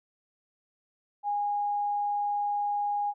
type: tone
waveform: sine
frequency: 821 Hz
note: G#5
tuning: 20 cents flat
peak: -26 dBFS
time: 1.23-3.14 s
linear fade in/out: 50 ms
effects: none